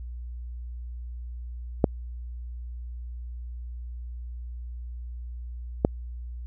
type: clicks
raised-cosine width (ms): 2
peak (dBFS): -4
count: 2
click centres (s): 1.842 / 5.849
effects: added 60 Hz sine -34 dBFS peak until 6.46 s